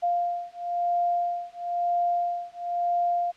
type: beating tone pair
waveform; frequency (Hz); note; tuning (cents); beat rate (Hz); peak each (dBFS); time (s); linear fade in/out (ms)
sine; 698.5 / 699.5; F5 / F5; 0 / +3; 1; -27; 0.02-3.32; 20
effects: white hiss -56 dBFS RMS until 3.36 s + low-pass 4000 Hz 12 dB/octave